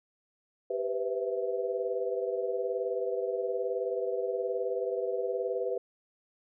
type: chord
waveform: sine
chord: C major seventh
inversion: second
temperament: equal with one note detuned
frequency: 392 / 493.9 / 512.8 / 659.3 Hz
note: G4 / B4 / C5 / E5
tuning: 0 / 0 / -35 / 0 cents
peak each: -34 / -32 / -37 / -38 dBFS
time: 0.7-5.78 s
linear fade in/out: 5 ms
effects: none